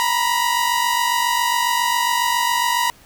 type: tone pair together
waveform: sawtooth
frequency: 940.5 / 987.8 Hz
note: A#5 / B5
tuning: +15 / 0 cents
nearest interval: minor second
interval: 85 cents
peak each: -16 dBFS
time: 0-2.9 s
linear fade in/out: 0 ms
effects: pink hiss -49 dBFS RMS until 3.05 s